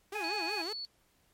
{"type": "tone with vibrato", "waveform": "sawtooth", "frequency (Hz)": 373.8, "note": "F#4", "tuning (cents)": 18, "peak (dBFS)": -34, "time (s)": [0.12, 0.73], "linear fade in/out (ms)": 5, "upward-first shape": "sine", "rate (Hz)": 5.4, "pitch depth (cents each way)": 260}
{"type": "harmonic tone", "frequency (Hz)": 830.6, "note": "G#5", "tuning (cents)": 0, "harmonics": [1, 2, 3], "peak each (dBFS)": [-38, -44, -37], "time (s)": [0.15, 0.62], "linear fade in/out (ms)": 5}
{"type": "tone", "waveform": "sine", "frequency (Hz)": 4435, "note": "C#8", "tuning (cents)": 0, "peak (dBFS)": -37, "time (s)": [0.24, 0.85], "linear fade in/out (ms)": 0}
{"effects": ["pink hiss -70 dBFS RMS until 1.33 s", "MP3 64 kbps"]}